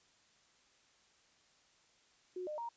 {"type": "tone with pitch steps", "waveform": "sine", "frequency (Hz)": [365, 606, 936], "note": ["F#4", "D#5", "A#5"], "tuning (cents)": [-24, -46, 7], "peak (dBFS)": -39, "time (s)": [2.36, 2.69], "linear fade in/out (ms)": 5, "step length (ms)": 110, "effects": ["white hiss -69 dBFS RMS until 2.76 s", "resampled to 16000 Hz"]}